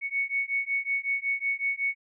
sine beating tone pair, 2217 / 2222.4 Hz, C#7 / C#7, 0 / +4 cents, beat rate 5.4 Hz, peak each -29 dBFS, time 0.01-1.95 s, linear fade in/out 50 ms, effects none

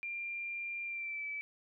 sine tone with pitch glide, 2385 to 2305 Hz, D7 to D7, +26 to -33 cents, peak -37 dBFS, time 0.03-1.41 s, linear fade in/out 0 ms, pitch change -59 cents, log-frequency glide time 0.85-1.26 s, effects none

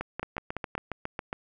two click trains, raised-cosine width 0.5 ms, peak -17 / -17 dBFS, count 9 / 5, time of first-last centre 0.23-1.329 / 0.01-0.752 s, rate 7.28 / 5.39 Hz, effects none

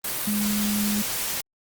sine tone in noise, 207.7 Hz, G#3, in tune, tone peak -23 dBFS, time 0.27-1.02 s, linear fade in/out 5 ms, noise white, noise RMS -28 dBFS, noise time 0.04-1.41 s, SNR +2 dB, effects Opus 32 kbps

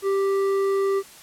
sine tone with hard clipping, 392 Hz, G4, in tune, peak -21 dBFS, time 0.02-1.03 s, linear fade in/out 50 ms, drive 8 dB, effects white hiss -46 dBFS RMS until 1.22 s + low-pass 12000 Hz 12 dB/octave

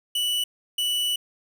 45% pulse tone bursts at uneven times, 2960 Hz, F#7, in tune, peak -22 dBFS, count 2, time 0.15-0.44 / 0.78-1.16 s, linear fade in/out 5 ms, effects none

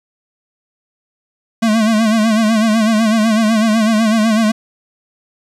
square tone with vibrato, 220 Hz, A3, in tune, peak -11 dBFS, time 1.62-4.52 s, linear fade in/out 10 ms, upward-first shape sine, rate 8 Hz, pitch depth 75 cents each way, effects low-pass 9000 Hz 12 dB/octave + 8-bit

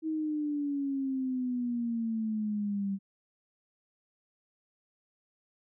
sine exponential sweep, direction down, 319.4 to 194.1 Hz, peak -29 dBFS, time 0.02-2.99 s, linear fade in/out 50 ms, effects none

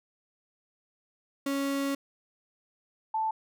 35% pulse / sine tone pair in turn, 277.1 / 879.7 Hz, C#4 / A5, -1 / -1 cents, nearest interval octave + minor sixth, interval 2000 cents, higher second, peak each -26 dBFS, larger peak neither, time 1.46-1.95 / 3.14-3.31 s, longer first, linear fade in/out 5 ms, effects none

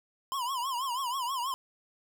square tone with vibrato, 1023 Hz, C6, 39 cents flat, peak -31 dBFS, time 0.32-1.54 s, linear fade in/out 0 ms, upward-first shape triangle, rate 6.2 Hz, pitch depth 170 cents each way, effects none

